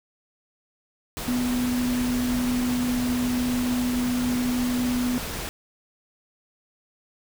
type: tone in noise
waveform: sine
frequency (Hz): 247.1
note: B3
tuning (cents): +1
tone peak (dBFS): -22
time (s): 1.28-5.18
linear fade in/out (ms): 0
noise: pink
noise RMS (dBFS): -32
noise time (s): 1.17-5.49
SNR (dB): +7
effects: none